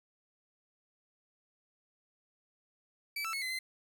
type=tone with pitch steps; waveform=30% pulse; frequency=2306 / 1324 / 2188 / 2041 / 2063 Hz; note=D7 / E6 / C#7 / C7 / C7; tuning=-32 / +7 / -23 / -44 / -25 cents; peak=-32 dBFS; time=3.16-3.59 s; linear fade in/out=5 ms; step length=86 ms; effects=none